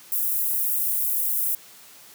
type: high-pass noise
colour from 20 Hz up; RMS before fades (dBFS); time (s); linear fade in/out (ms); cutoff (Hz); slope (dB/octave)
pink; -24; 0.12-1.55; 2; 12000; 24
effects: white hiss -48 dBFS RMS until 2.14 s + high-pass 100 Hz 12 dB/octave